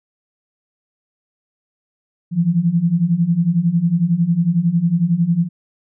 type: beating tone pair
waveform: sine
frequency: 163.7 / 174.7 Hz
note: E3 / F3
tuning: -12 / +1 cents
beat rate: 11 Hz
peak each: -18 / -15 dBFS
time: 2.31-5.49 s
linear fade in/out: 50 ms
effects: none